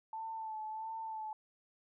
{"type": "tone with vibrato", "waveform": "sine", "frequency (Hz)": 880, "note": "A5", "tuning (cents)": 0, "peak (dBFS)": -39, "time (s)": [0.13, 1.33], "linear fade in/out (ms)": 2, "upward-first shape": "sine", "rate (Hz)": 1.5, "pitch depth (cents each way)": 31, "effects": []}